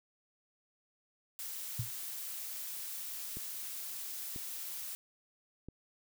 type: noise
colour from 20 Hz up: blue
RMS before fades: -42 dBFS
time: 1.39-4.95 s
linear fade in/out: 0 ms
type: tone with exponential decay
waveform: sine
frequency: 116.54 Hz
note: A#2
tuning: in tune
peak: -29 dBFS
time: 1.79-1.91 s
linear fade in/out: 5 ms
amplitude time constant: 26 ms
type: clicks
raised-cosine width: 3 ms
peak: -32 dBFS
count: 3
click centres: 3.37 / 4.361 / 5.686 s
effects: none